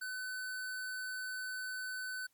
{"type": "tone", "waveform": "square", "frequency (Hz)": 1510, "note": "F#6", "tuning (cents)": 35, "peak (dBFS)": -39, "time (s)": [0.01, 2.27], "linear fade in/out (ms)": 10, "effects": ["white hiss -75 dBFS RMS until 2.33 s", "MP3 96 kbps"]}